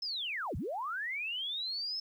sine linear two-way sweep, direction down then up, 5300 to 51.91 to 5300 Hz, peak -34 dBFS, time 0.02-2 s, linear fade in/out 5 ms, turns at 0.56 s, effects 11-bit

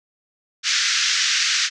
white band-pass noise, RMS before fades -20 dBFS, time 0.63-1.7 s, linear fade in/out 50 ms, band 1400 to 6400 Hz, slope 48 dB/octave, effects none

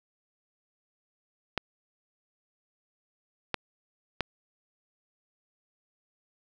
clicks, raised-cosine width 0.3 ms, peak -11 dBFS, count 3, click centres 1.577 / 3.543 / 4.207 s, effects none

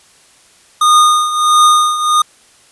square tone with tremolo, 1226 Hz, D#6, 26 cents flat, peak -5 dBFS, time 0.81-2.22 s, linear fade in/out 5 ms, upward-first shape triangle, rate 1.5 Hz, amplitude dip 75%, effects white hiss -47 dBFS RMS until 2.71 s + resampled to 24000 Hz

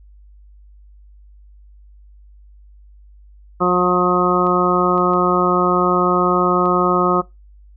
harmonic tone, 179.6 Hz, F3, 49 cents sharp, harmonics 1 / 2 / 3 / 4 / 5 / 6 / 7, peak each -20 / -18 / -22 / -24 / -27 / -21 / -18 dBFS, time 3.6-7.22 s, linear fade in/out 20 ms
clicks, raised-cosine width 0.3 ms, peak -26 dBFS, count 4, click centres 4.468 / 4.979 / 5.135 / 6.657 s
effects noise-tail reverb RT60 0.2 s tail -22 dB re dry + added 50 Hz sine -42 dBFS peak until 7.76 s

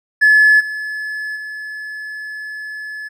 triangle tone with level steps, 1717 Hz, A6, 43 cents flat, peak -4 / -20 / -24 dBFS, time 0.21-3.09 s, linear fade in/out 20 ms, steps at 0.59 / 1.35 s, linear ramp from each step 20 ms, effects tanh soft clip ceiling -3 dBFS

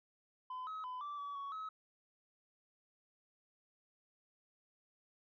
sine tone with pitch steps, 1015 / 1277 / 1007 / 1166 / 1143 / 1118 / 1283 Hz, B5 / D#6 / B5 / D6 / D6 / C#6 / E6, +47 / +45 / +33 / -13 / -47 / +14 / -47 cents, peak -39 dBFS, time 0.5-1.69 s, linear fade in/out 5 ms, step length 170 ms, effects tanh soft clip ceiling -40 dBFS

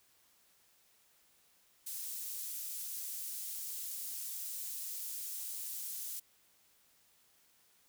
pink high-pass noise, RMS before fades -42 dBFS, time 1.86-6.2 s, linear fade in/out 10 ms, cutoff 9300 Hz, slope 12 dB/octave, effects white hiss -69 dBFS RMS until 7.88 s

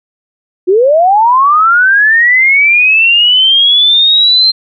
sine linear sweep, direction up, 345.6 to 4164 Hz, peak -4 dBFS, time 0.67-4.52 s, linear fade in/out 20 ms, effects none

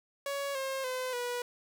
sawtooth tone with pitch steps, 560 / 534.7 / 510.6 / 487.5 Hz, C#5 / C5 / C5 / B4, +18 / +37 / -42 / -23 cents, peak -29 dBFS, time 0.26-1.42 s, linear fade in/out 2 ms, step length 290 ms, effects none

